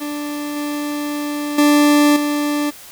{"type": "tone with level steps", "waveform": "40% pulse", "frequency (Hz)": 293.7, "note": "D4", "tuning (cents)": 0, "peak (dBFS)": [-22, -20, -9, -16], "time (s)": [0, 2.71], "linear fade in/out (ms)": 20, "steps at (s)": [0.56, 1.58, 2.16], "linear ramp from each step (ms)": 5, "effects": ["white hiss -39 dBFS RMS until 2.91 s"]}